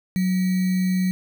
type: tone with sample-and-hold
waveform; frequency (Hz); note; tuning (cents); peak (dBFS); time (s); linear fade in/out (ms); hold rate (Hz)
sine; 184.7; F#3; -3; -18; 0.16-1.11; 0; 2100
effects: none